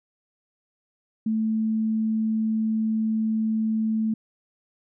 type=tone; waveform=sine; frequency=220 Hz; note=A3; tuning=in tune; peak=-21 dBFS; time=1.26-4.14 s; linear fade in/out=5 ms; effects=none